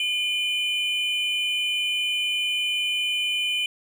triangle tone pair together, 2417 / 3026 Hz, D7 / F#7, +49 / +38 cents, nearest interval major third, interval 389 cents, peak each -25 / -23 dBFS, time 0-3.66 s, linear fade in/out 2 ms, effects none

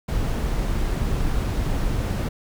brown noise, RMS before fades -23 dBFS, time 0.08-2.29 s, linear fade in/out 10 ms, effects none

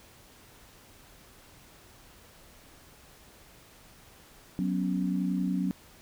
sine chord, F# suspended fourth, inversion none, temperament equal, 185 / 246.9 / 277.2 Hz, F#3 / B3 / C#4, 0 / 0 / 0 cents, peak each -28 / -34 / -32 dBFS, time 4.59-5.71 s, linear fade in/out 0 ms, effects pink hiss -55 dBFS RMS until 6.01 s

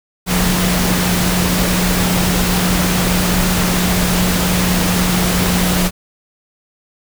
sine tone in noise, 180.3 Hz, F#3, 45 cents flat, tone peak -16 dBFS, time 0.26-5.91 s, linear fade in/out 50 ms, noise pink, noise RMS -17 dBFS, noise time 0.26-5.91 s, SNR -2 dB, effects none

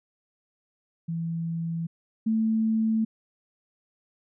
sine tone pair in turn, 165.9 / 221.4 Hz, E3 / A3, +11 / +11 cents, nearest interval perfect fourth, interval 500 cents, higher second, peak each -27 / -21 dBFS, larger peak second, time 1.08-1.87 / 2.26-3.05 s, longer neither, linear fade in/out 10 ms, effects none

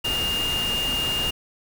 sine tone in noise, 2824 Hz, F7, 19 cents sharp, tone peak -23 dBFS, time 0.04-1.31 s, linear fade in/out 10 ms, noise pink, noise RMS -30 dBFS, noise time 0.04-1.31 s, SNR +4 dB, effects none

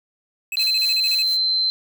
square tone bursts, 2582 Hz, E7, 37 cents flat, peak -25 dBFS, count 10, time 0.52-1.223 s, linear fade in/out 2 ms, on 37 ms, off 37 ms
blue noise with tremolo, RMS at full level -31 dBFS, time 0.56-1.38 s, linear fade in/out 50 ms, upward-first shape triangle, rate 4 Hz, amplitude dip 75%
sine tone, 4094 Hz, C8, 38 cents flat, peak -17 dBFS, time 0.57-1.7 s, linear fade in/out 0 ms
effects none

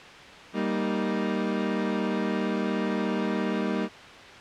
30% pulse chord, Eb major, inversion first, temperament equal, 196 / 233.1 / 311.1 Hz, G3 / Bb3 / Eb4, 0 / 0 / 0 cents, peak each -26 / -27 / -29 dBFS, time 0.53-3.89 s, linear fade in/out 50 ms, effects white hiss -44 dBFS RMS until 4.4 s + low-pass 3000 Hz 12 dB/octave

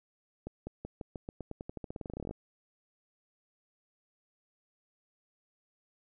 accelerating click train, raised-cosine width 2 ms, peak -26 dBFS, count 25, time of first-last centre 0.47-2.31 s, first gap 200 ms, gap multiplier 0.9, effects none

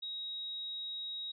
sine tone, 3800 Hz, A#7, 33 cents sharp, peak -38 dBFS, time 0.02-1.32 s, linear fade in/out 10 ms, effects none

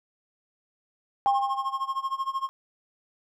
sine tone with exponential decay, 800 Hz, G5, 35 cents sharp, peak -18 dBFS, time 1.26-2.18 s, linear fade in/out 0 ms, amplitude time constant 200 ms
triangle tone with tremolo, 1074 Hz, C6, 45 cents sharp, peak -22 dBFS, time 1.27-2.49 s, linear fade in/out 0 ms, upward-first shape sine, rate 13 Hz, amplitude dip 90%
effects none

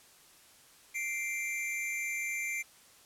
square tone pair together, 2093 / 2349 Hz, C7 / D7, 0 / 0 cents, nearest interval major second, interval 200 cents, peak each -37 / -36 dBFS, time 0.94-2.63 s, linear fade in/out 20 ms, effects white hiss -59 dBFS RMS until 3.05 s + low-pass 12000 Hz 12 dB/octave

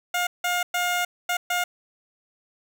15% pulse tone bursts at uneven times, 711 Hz, F5, 31 cents sharp, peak -16 dBFS, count 5, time 0.14-0.27 / 0.44-0.63 / 0.74-1.05 / 1.29-1.37 / 1.5-1.64 s, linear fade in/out 5 ms, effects none

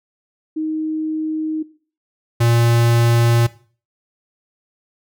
sine / square tone pair in turn, 313 / 117.48 Hz, D#4 / A#2, +10 / +14 cents, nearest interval octave + perfect fourth, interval 1696 cents, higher first, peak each -19 / -13 dBFS, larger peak second, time 0.56-1.63 / 2.4-3.47 s, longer neither, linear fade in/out 10 ms, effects noise-tail reverb RT60 0.4 s tail -17 dB re dry

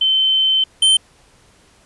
sine / square tone pair in turn, 3081 / 3102 Hz, G7 / G7, -31 / -19 cents, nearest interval unison, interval 12 cents, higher second, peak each -12 / -10 dBFS, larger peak second, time 0.01-0.64 / 0.82-0.97 s, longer first, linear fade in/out 5 ms, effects pink hiss -52 dBFS RMS until 1.85 s + resampled to 24000 Hz

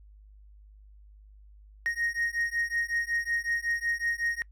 triangle beating tone pair, 1864.7 / 1870.1 Hz, A#6 / A#6, 0 / +5 cents, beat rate 5.4 Hz, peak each -29 dBFS, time 1.86-4.42 s, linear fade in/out 0 ms, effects noise-tail reverb RT60 0.1 s tail -25 dB re dry + added 51 Hz sine -50 dBFS peak until 4.51 s

